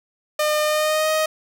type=tone with pitch glide; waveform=sawtooth; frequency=606 to 625.6 Hz; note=D#5 to D#5; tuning=-46 to +9 cents; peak=-14 dBFS; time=0.39-1.26 s; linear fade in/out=5 ms; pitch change=+55 cents; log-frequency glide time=0.64-1.1 s; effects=none